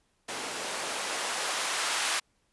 blue noise with band-pass filter sweep, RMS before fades -32 dBFS, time 0.28-2.2 s, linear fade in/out 10 ms, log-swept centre 360 to 1100 Hz, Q 0.76, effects pink hiss -72 dBFS RMS until 2.52 s + resampled to 24000 Hz

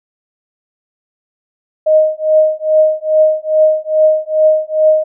sine tone with tremolo, 622.3 Hz, D#5, in tune, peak -4 dBFS, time 1.86-5.04 s, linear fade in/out 10 ms, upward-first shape triangle, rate 2.4 Hz, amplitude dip 100%, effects none

